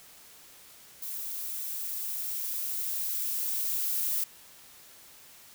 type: noise with level ramp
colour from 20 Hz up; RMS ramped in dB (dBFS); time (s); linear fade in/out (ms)
violet; -37 to -29; 1.02-4.24; 5
effects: white hiss -53 dBFS RMS until 5.54 s